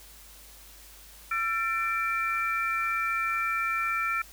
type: tone cluster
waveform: sine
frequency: 1349 / 1785 / 2346 Hz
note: E6 / A6 / D7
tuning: +40 / +24 / -2 cents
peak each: -28 / -35 / -30 dBFS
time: 1.31-4.22 s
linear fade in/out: 5 ms
effects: added 50 Hz sine -53 dBFS peak until 4.32 s + white hiss -51 dBFS RMS until 4.32 s